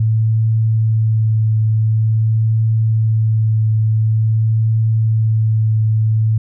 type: tone with vibrato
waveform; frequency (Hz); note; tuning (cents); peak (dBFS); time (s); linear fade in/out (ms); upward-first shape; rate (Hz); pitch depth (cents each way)
sine; 110.4; A2; +6; -11; 0-6.38; 5; triangle; 0.47; 15
effects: none